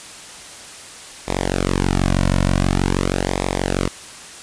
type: tone with flanger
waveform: sawtooth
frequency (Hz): 46.25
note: F#1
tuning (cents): 0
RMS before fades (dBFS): -19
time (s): 1.27-3.89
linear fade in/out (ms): 20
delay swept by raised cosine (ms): 0.67 to 2.47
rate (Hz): 0.46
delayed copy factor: -0.85
effects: white hiss -37 dBFS RMS until 4.42 s + resampled to 22050 Hz